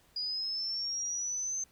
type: linear sweep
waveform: sine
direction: up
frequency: 4874 to 6270 Hz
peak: -32 dBFS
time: 0.16-1.64 s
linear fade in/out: 5 ms
effects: pink hiss -65 dBFS RMS until 1.71 s